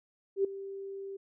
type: tone with ADSR envelope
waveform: sine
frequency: 392 Hz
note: G4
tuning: in tune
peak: -22 dBFS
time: 0.36-1.17 s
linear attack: 85 ms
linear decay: 5 ms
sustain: -16 dB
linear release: 10 ms
effects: none